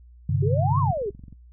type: chord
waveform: sine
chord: G suspended fourth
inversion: none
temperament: just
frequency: 98 / 130.67 / 147 Hz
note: G2 / C3 / D3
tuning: 0 / -2 / +2 cents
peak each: -24 dBFS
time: 0.29-0.91 s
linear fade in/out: 5 ms
type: exponential two-way sweep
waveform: sine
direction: up then down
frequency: 376.2 to 1134 to 376.2 Hz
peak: -24 dBFS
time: 0.42-1.1 s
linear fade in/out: 10 ms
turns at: 0.79 s
type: click train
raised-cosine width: 5 ms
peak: -31 dBFS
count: 19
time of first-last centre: 0.53-1.326 s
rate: 22.6 Hz
effects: noise-tail reverb RT60 0.1 s tail -18 dB re dry + added 60 Hz sine -46 dBFS peak until 1.52 s